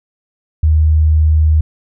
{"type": "tone", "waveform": "sine", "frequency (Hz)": 77.78, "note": "D#2", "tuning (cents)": 0, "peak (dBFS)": -7, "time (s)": [0.63, 1.61], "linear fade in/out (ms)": 5, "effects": []}